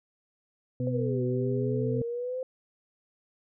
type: harmonic tone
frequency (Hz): 125.2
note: B2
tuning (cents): +24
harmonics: 1 / 2 / 4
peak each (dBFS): -29 / -32 / -35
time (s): 0.8-2.02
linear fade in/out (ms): 2
type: exponential two-way sweep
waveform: sine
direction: down then up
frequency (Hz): 523.3 to 370 to 520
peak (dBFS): -30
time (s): 0.87-2.43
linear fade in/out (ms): 2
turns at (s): 1.23
effects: none